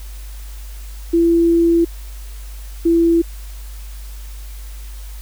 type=tone pair in turn; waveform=sine; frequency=336.7 / 335.1 Hz; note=E4 / E4; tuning=+37 / +29 cents; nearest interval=unison; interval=8 cents; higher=first; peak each=-10 dBFS; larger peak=neither; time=1.13-1.85 / 2.85-3.22 s; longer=first; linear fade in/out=10 ms; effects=added 50 Hz sine -29 dBFS peak until 5.21 s + white hiss -43 dBFS RMS until 5.21 s